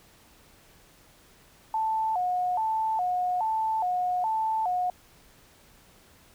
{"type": "tone with vibrato", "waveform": "sine", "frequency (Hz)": 799, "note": "G5", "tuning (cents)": 33, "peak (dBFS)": -24, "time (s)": [1.74, 4.9], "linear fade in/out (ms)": 2, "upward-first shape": "square", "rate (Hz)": 1.2, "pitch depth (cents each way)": 170, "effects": ["pink hiss -57 dBFS RMS until 6.34 s"]}